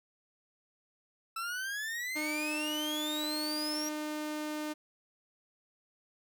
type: exponential sweep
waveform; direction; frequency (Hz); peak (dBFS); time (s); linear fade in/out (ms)
40% pulse; up; 1318.5 to 5770; -34; 1.36-3.89; 5
type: tone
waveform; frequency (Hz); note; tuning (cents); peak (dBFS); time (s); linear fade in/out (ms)
sawtooth; 303.4; D#4; -44; -31; 2.15-4.74; 20
effects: none